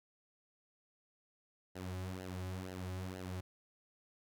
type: tone with flanger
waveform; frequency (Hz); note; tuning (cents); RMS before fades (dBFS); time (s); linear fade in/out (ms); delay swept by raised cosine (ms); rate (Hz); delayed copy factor
sawtooth; 92.5; F#2; 0; -43; 1.75-3.41; 10; 0.84 to 4.44; 2.1; -0.75
effects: none